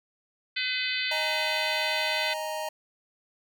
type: harmonic tone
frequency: 507 Hz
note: B4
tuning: 45 cents sharp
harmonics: 3 / 4 / 5 / 6 / 7 / 8 / 9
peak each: -36 / -32 / -33 / -35 / -35 / -36 / -37 dBFS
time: 0.56-2.34 s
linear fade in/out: 10 ms
type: chord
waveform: square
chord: D# suspended fourth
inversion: none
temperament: equal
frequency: 622.3 / 830.6 / 932.3 Hz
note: D#5 / G#5 / A#5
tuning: 0 / 0 / 0 cents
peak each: -34 / -39 / -36 dBFS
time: 1.11-2.69 s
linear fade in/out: 5 ms
effects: none